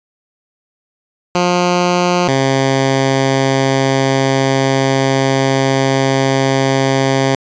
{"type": "tone pair in turn", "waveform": "10% pulse", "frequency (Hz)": [177.6, 134.62], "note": ["F3", "C3"], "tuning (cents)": [29, 50], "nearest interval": "perfect fourth", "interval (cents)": 479, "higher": "first", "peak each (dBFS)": -3, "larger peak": "neither", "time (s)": [[1.35, 2.28], [2.28, 7.35]], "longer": "second", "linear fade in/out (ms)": 2, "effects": ["resampled to 16000 Hz"]}